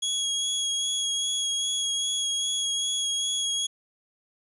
25% pulse tone with vibrato, 3322 Hz, G#7, in tune, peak -21 dBFS, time 0.02-3.67 s, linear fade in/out 10 ms, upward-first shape sine, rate 2.5 Hz, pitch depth 15 cents each way, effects resampled to 24000 Hz + 10-bit

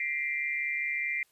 sine tone cluster, 1938 / 2083 / 2369 Hz, B6 / C7 / D7, -33 / -8 / +14 cents, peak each -37 / -31 / -34 dBFS, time 0-1.23 s, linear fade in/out 2 ms, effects white hiss -68 dBFS RMS until 1.31 s + resampled to 32000 Hz

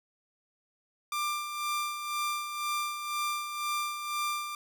sawtooth tone with tremolo, 1188 Hz, D6, 20 cents sharp, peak -25 dBFS, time 1.12-4.55 s, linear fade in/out 2 ms, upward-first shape sine, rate 2 Hz, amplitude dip 55%, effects none

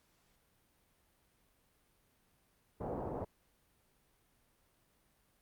white low-pass noise, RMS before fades -40 dBFS, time 2.8-3.25 s, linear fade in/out 10 ms, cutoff 760 Hz, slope 24 dB/octave, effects pink hiss -73 dBFS RMS until 5.41 s + Opus 48 kbps

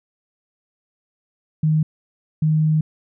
sine tone pair in turn, 155.56 / 155.56 Hz, D#3 / D#3, 0 / 0 cents, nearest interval unison, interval 0 cents, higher neither, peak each -14 dBFS, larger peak neither, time 1.63-1.83 / 2.42-2.81 s, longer second, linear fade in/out 5 ms, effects none

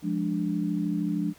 sine chord, D diminished, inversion first, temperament equal, 174.61 / 207.7 / 293.7 Hz, F3 / Ab3 / D4, 0 / 0 / 0 cents, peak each -29 / -30 / -29 dBFS, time 0.02-1.34 s, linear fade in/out 50 ms, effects pink hiss -55 dBFS RMS until 1.38 s + high-pass 60 Hz 12 dB/octave

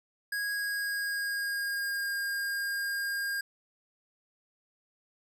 square tone with pitch glide, 1650 to 1614.2 Hz, G#6 to G#6, -12 to -50 cents, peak -31 dBFS, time 0.32-3.41 s, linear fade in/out 5 ms, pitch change -38 cents, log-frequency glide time 0.45-2.14 s, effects none

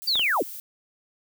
violet noise, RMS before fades -38 dBFS, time 0.02-0.6 s, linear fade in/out 0 ms
sine linear sweep, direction down, 4774 to 196 Hz, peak -20 dBFS, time 0.07-0.43 s, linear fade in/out 10 ms
clicks, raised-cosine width 0.5 ms, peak -20 dBFS, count 2, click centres 0.156 / 0.195 s
effects none

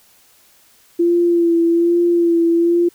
sine tone with vibrato, 340.6 Hz, F4, 43 cents flat, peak -11 dBFS, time 0.99-2.89 s, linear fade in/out 10 ms, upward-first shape sine, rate 1.2 Hz, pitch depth 28 cents each way, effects white hiss -52 dBFS RMS until 2.94 s

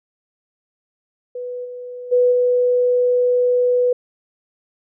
sine tone with level steps, 493.9 Hz, B4, in tune, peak -25 / -29 / -11 / -13 dBFS, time 1.35-3.93 s, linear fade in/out 5 ms, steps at 1.64 / 2.11 / 2.31 s, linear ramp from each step 20 ms, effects none

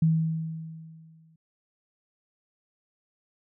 sine tone with exponential decay, 161 Hz, E3, 41 cents flat, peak -17 dBFS, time 0.02-1.36 s, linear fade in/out 5 ms, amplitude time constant 290 ms, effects none

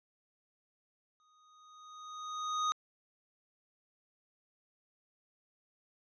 square tone with exponential growth, 1244.5 Hz, D#6, in tune, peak -29 dBFS, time 1.2-2.72 s, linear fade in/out 0 ms, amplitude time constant 330 ms, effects resampled to 16000 Hz

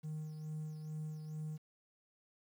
triangle tone with tremolo, 154.6 Hz, D#3, 11 cents flat, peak -36 dBFS, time 0.03-1.58 s, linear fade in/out 20 ms, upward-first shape sine, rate 2.3 Hz, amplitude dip 50%, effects tanh soft clip ceiling -34 dBFS + 11-bit

